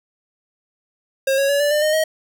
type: tone with pitch steps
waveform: square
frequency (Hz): 538 / 552.5 / 567.4 / 582.6 / 598.3 / 614.4 / 631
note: C5 / C#5 / C#5 / D5 / D5 / D#5 / D#5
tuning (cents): +48 / -6 / +40 / -14 / +32 / -22 / +24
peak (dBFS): -16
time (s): 1.27-2.04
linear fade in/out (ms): 5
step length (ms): 110
effects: none